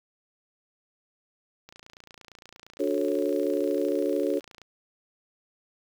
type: click train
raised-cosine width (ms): 0.2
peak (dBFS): -29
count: 85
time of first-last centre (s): 1.69-4.617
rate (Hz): 28.7
type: chord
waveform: sine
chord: D major seventh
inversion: none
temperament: just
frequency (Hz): 293.7 / 367.1 / 440.5 / 550.6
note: D4 / F#4 / A4 / C#5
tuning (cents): 0 / -14 / +2 / -12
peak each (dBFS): -29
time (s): 2.79-4.4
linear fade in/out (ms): 20
effects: 8-bit